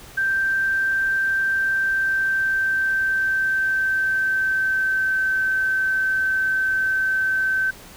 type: tone with pitch glide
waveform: sine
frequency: 1568 to 1542 Hz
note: G6 to G6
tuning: 0 to -29 cents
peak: -18 dBFS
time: 0.17-7.71 s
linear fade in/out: 10 ms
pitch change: -29 cents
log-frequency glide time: 1.54-5.3 s
effects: pink hiss -43 dBFS RMS until 7.96 s